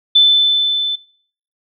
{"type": "tone with level ramp", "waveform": "sine", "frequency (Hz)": 3520, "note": "A7", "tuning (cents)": 0, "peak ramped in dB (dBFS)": [-5, -16], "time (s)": [0.15, 0.96], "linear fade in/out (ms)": 10, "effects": ["noise-tail reverb RT60 0.6 s tail -24 dB re dry"]}